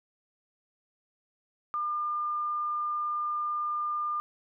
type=tone; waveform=sine; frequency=1203 Hz; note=D6; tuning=41 cents sharp; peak=-28 dBFS; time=1.74-4.2 s; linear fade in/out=0 ms; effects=none